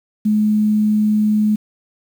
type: tone with quantisation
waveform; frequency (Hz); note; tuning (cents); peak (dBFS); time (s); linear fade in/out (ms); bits
sine; 212.4; G#3; +39; -12; 0.25-1.56; 10; 7
effects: none